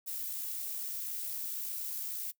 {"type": "noise with amplitude modulation", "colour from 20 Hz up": "violet", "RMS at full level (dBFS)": -37, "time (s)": [0.06, 2.32], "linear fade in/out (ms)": 20, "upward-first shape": "sine", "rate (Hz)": 61.7, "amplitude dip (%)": 25, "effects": ["noise-tail reverb RT60 0.1 s tail -21 dB re dry"]}